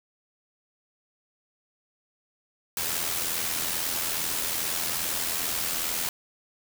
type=noise with amplitude modulation; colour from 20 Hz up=white; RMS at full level=-27 dBFS; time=2.77-6.09 s; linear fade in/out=2 ms; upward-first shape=sine; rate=82.4 Hz; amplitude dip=45%; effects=none